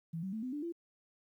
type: tone with pitch steps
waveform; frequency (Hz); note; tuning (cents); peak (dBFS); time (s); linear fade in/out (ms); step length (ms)
sine; 164.81 / 190.41 / 220 / 254.2 / 293.7 / 339.3; E3 / F#3 / A3 / C4 / D4 / F4; 0 / +50 / 0 / -50 / 0 / -50; -36; 0.13-0.724; 10; 99
effects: 12-bit